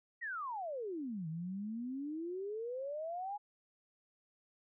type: exponential two-way sweep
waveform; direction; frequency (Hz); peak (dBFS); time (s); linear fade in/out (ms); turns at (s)
sine; down then up; 1957 to 155.56 to 841; -38; 0.21-3.38; 20; 1.28
effects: none